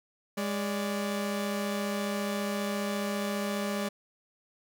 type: tone pair together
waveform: sawtooth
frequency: 204.9 / 580 Hz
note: G#3 / D5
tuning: -23 / -22 cents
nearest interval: octave + tritone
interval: 1801 cents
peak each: -27 / -31 dBFS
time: 0.37-3.89 s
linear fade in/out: 10 ms
effects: none